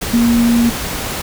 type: tone in noise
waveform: sine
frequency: 235.2 Hz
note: A#3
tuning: 16 cents sharp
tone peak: -9 dBFS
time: 0.13-0.7 s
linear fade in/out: 10 ms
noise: pink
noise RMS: -22 dBFS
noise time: 0.01-1.22 s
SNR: +10 dB
effects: none